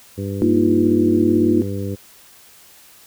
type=harmonic tone; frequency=99 Hz; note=G2; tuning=18 cents sharp; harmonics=1 / 2 / 3 / 4 / 5; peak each=-25 / -28 / -30 / -31 / -32 dBFS; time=0.17-1.96 s; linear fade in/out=20 ms
type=chord; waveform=sine; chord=Bb suspended fourth; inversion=none; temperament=equal; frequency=233.1 / 311.1 / 349.2 Hz; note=Bb3 / Eb4 / F4; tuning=0 / 0 / 0 cents; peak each=-18 / -17 / -17 dBFS; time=0.42-1.62 s; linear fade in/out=0 ms
effects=white hiss -47 dBFS RMS until 3.06 s